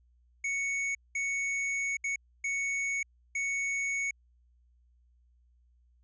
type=tone bursts at uneven times; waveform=square; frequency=2221 Hz; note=C#7; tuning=3 cents sharp; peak=-30 dBFS; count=5; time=0.44-0.95 / 1.15-1.97 / 2.04-2.16 / 2.44-3.03 / 3.35-4.11 s; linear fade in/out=5 ms; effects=added 60 Hz sine -62 dBFS peak until 6.03 s + resampled to 16000 Hz